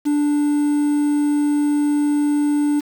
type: tone with quantisation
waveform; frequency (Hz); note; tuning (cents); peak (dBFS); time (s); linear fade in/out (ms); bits
triangle; 293.2; D4; -3; -13; 0.05-2.81; 20; 6
effects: none